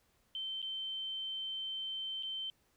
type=tone with dropouts; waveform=sine; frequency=3100 Hz; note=G7; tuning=20 cents flat; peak=-37 dBFS; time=0.35-2.5 s; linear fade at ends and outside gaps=1 ms; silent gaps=0.618-0.626 / 2.226-2.232 s; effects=pink hiss -73 dBFS RMS until 2.76 s